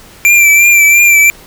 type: tone with vibrato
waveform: square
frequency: 2356 Hz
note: D7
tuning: 5 cents sharp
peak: -4 dBFS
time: 0.25-1.3 s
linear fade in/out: 0 ms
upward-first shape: triangle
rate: 2.9 Hz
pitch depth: 42 cents each way
effects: pink hiss -37 dBFS RMS until 1.46 s